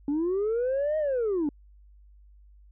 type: linear two-way sweep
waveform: sine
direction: up then down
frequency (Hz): 277.2 to 630 to 277.2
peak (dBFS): -22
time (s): 0.08-1.49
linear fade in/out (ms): 2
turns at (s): 0.98
effects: tanh soft clip ceiling -22 dBFS + added 50 Hz sine -51 dBFS peak until 2.71 s